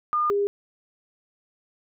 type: tone pair in turn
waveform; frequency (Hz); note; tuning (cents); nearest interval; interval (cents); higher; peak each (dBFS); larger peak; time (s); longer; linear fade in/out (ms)
sine; 1213 / 404.8; D#6 / G#4; -44 / -44; octave + perfect fifth; 1900; first; -20; neither; 0.13-0.3 / 0.3-0.47; neither; 0
effects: none